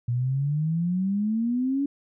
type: exponential sweep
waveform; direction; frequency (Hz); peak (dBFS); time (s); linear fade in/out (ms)
sine; up; 118.1 to 285.7; -22; 0.08-1.86; 5
effects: none